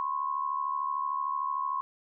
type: tone pair together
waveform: sine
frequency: 1013.7 / 1087 Hz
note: B5 / C#6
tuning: +45 / -34 cents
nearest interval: minor second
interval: 121 cents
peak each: -33 / -30 dBFS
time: 0-1.81 s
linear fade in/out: 0 ms
effects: none